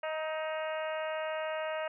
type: harmonic tone with a mistuned harmonic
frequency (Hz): 313.3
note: D#4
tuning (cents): +12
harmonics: 2 / 3 / 4 / 5 / 6 / 7 / 8 / 9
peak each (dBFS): -34 / -42 / -43 / -44 / -45 / -49 / -49 / -48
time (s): 0.03-1.88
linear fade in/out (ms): 5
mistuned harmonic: 4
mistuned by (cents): +17
effects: none